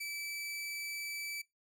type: tone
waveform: sawtooth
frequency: 2311 Hz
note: D7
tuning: 28 cents flat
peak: -35 dBFS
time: 0-1.42 s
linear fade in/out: 10 ms
effects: noise-tail reverb RT60 0.2 s tail -22 dB re dry